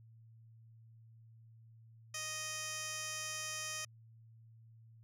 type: tone with band-pass filter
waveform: 15% pulse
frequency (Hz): 622.3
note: D#5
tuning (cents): 0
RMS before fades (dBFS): -42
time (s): 2.14-3.85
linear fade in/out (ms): 5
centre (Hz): 6100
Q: 1.1
effects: added 113 Hz sine -57 dBFS peak until 5.03 s